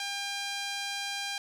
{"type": "tone with band-pass filter", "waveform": "sawtooth", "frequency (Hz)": 801, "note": "G5", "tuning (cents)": 37, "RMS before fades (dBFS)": -35, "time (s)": [0, 1.38], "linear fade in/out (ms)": 2, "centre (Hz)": 4100, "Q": 0.94, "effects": []}